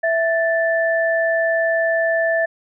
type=tone pair together; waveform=sine; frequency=659.3 / 1760.1 Hz; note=E5 / A6; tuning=0 / 0 cents; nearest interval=octave + perfect fourth; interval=1700 cents; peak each=-17 / -20 dBFS; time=0.03-2.46 s; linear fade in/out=10 ms; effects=none